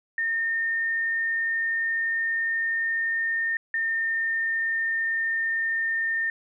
sine tone pair in turn, 1823 / 1815.5 Hz, A#6 / A#6, -39 / -46 cents, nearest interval unison, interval 7 cents, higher first, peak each -23 dBFS, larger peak neither, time 0.18-3.57 / 3.74-6.3 s, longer first, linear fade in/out 2 ms, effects none

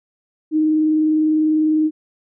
sine tone with vibrato, 310.2 Hz, D#4, 5 cents flat, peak -13 dBFS, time 0.51-1.91 s, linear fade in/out 50 ms, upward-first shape sine, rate 20 Hz, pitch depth 24 cents each way, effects none

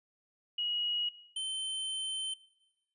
sine / square tone pair in turn, 2900 / 3087 Hz, F#7 / G7, -35 / -27 cents, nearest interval minor second, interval 108 cents, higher second, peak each -31 / -34 dBFS, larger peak first, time 0.58-1.09 / 1.36-2.34 s, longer second, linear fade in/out 5 ms, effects noise-tail reverb RT60 1.0 s tail -20 dB re dry + resampled to 24000 Hz

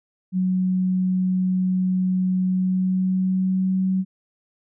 sine tone with pitch glide, 185 to 188.23 Hz, F#3 to F#3, 0 to +30 cents, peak -18 dBFS, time 0.32-4.05 s, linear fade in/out 50 ms, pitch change +30 cents, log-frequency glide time 2.45-3.85 s, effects none

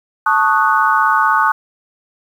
sine chord, D# half-diminished seventh, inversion second, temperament equal, 880 / 1108.7 / 1244.5 / 1480 Hz, A5 / C#6 / D#6 / F#6, 0 / 0 / 0 / 0 cents, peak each -16 dBFS, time 0.26-1.52 s, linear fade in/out 5 ms, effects 7-bit

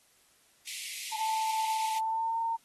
pink high-pass noise, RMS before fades -40 dBFS, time 0.67-1.99 s, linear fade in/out 5 ms, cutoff 2000 Hz, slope 96 dB/octave
sine tone with pitch glide, 880 to 913.1 Hz, A5 to A#5, 0 to -36 cents, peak -28 dBFS, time 1.12-2.57 s, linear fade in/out 20 ms, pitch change +64 cents, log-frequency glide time 1.95-2.38 s
effects white hiss -65 dBFS RMS until 2.64 s + AAC 32 kbps

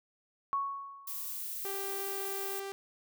sine tone with exponential decay, 1108.7 Hz, C#6, in tune, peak -27 dBFS, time 0.53-1.41 s, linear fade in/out 0 ms, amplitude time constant 190 ms
violet noise, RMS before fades -39 dBFS, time 1.07-2.6 s, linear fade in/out 5 ms
sawtooth tone, 392.9 Hz, G4, 4 cents sharp, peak -34 dBFS, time 1.65-2.72 s, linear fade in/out 0 ms
effects none

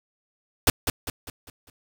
pink noise with echo, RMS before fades -17 dBFS, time 0.67-0.7 s, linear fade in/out 2 ms, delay 200 ms, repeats 5, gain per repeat -7 dB, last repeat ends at 1.7 s, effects none

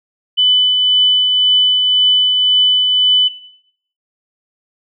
sine tone with tremolo, 3000 Hz, F#7, 23 cents sharp, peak -7 dBFS, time 0.37-3.29 s, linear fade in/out 20 ms, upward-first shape triangle, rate 1.9 Hz, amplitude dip 35%, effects noise-tail reverb RT60 0.7 s tail -17 dB re dry

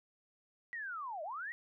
sine linear two-way sweep, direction down then up, 1949 to 587.3 to 1949 Hz, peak -39 dBFS, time 0.73-1.52 s, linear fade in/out 0 ms, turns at 1.23 s, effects none

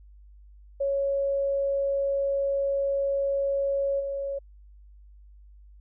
sine tone with level steps, 554.4 Hz, C#5, in tune, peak -23 / -28 dBFS, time 0.8-4.39 s, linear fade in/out 10 ms, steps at 3.99 s, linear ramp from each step 20 ms, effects added 50 Hz sine -48 dBFS peak until 5.8 s

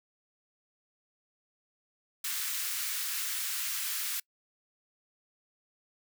white high-pass noise, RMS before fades -34 dBFS, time 2.24-4.2 s, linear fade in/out 5 ms, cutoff 1300 Hz, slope 24 dB/octave, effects noise-tail reverb RT60 0.1 s tail -26 dB re dry

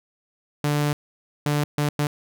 sawtooth tone bursts at uneven times, 147.1 Hz, D3, 3 cents sharp, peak -16 dBFS, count 4, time 0.64-0.93 / 1.46-1.64 / 1.78-1.89 / 1.99-2.07 s, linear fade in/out 2 ms, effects none

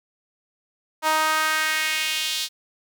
sawtooth tone with high-pass filter sweep, 312.6 Hz, D#4, 8 cents sharp, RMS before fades -23 dBFS, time 1.02-2.49 s, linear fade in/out 50 ms, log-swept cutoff 890 to 3900 Hz, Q 2.1, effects none

